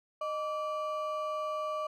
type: ring-modulated tone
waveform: triangle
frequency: 888 Hz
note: A5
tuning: 16 cents sharp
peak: -27 dBFS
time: 0.21-1.87 s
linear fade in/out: 5 ms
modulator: 271 Hz
effects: none